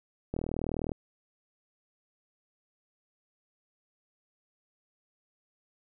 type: click train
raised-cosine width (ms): 2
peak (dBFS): -19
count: 24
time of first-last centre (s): 0.34-0.918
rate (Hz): 39.8
effects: none